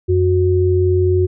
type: tone pair together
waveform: sine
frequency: 90.6 / 366.2 Hz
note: F#2 / F#4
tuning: -36 / -18 cents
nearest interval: 2 octaves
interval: 2418 cents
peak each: -14 dBFS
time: 0.08-1.27 s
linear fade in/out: 20 ms
effects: none